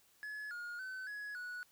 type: tone with pitch steps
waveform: triangle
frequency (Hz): 1703 / 1429 / 1521 / 1679 / 1469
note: G#6 / F6 / F#6 / G#6 / F#6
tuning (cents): +43 / +39 / +47 / +18 / -13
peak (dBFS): -40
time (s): 0.23-1.63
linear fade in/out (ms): 0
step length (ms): 280
effects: white hiss -69 dBFS RMS until 1.71 s